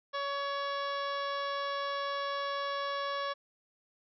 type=harmonic tone with a mistuned harmonic; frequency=562 Hz; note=C#5; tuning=24 cents sharp; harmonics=1 / 2 / 3 / 4 / 5 / 6 / 7 / 8 / 9 / 10; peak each=-37 / -35 / -41 / -50 / -51 / -45 / -48 / -54 / -57 / -51 dBFS; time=0.13-3.34 s; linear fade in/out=20 ms; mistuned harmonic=10; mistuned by=-47 cents; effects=none